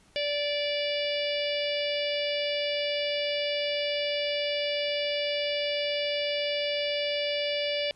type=harmonic tone; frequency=582 Hz; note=D5; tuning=16 cents flat; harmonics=1 / 3 / 4 / 5 / 6 / 7 / 8 / 9; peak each=-29 / -42 / -35 / -34 / -37 / -46 / -38 / -45 dBFS; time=0.16-7.91 s; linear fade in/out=0 ms; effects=pink hiss -61 dBFS RMS until 7.95 s + resampled to 24000 Hz